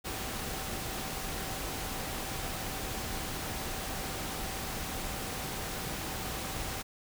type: tone in noise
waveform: sine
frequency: 770 Hz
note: G5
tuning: 31 cents flat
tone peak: -47 dBFS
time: 0.04-6.83 s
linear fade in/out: 20 ms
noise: pink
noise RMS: -37 dBFS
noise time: 0.04-6.83 s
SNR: -13 dB
effects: none